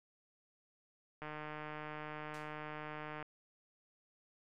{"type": "click train", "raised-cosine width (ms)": 0.5, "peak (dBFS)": -30, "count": 306, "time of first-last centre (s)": [1.22, 3.227], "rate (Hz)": 152}
{"type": "noise with exponential decay", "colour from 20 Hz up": "blue", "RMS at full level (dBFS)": -45, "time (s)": [2.34, 2.6], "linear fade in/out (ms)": 1, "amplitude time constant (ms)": 56}
{"effects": ["low-pass 5000 Hz 12 dB/octave"]}